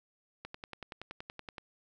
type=click train; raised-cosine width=0.3 ms; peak=-26 dBFS; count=13; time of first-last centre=0.45-1.582 s; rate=10.6 Hz; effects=none